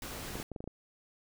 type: noise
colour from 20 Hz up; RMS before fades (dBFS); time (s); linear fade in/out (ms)
pink; -42; 0.02-0.43; 2
type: clicks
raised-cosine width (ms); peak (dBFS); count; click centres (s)
2; -27; 7; 0.355 / 0.4 / 0.517 / 0.562 / 0.605 / 0.641 / 0.676
effects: none